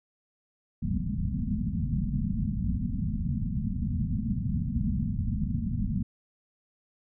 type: low-pass noise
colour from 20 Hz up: white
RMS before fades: -29 dBFS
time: 0.82-6.03 s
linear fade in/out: 5 ms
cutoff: 240 Hz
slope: 96 dB/octave
effects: none